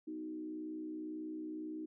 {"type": "tone with frequency modulation", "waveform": "sine", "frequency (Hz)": 311.1, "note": "D#4", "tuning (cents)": 0, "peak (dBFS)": -40, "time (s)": [0.07, 1.86], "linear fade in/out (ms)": 10, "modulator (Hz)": 61.9, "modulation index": 0.62, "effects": []}